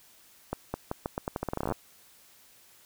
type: accelerating click train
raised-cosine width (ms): 1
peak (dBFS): -16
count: 19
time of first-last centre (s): 0.53-1.722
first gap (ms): 210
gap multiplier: 0.83
effects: white hiss -58 dBFS RMS until 2.85 s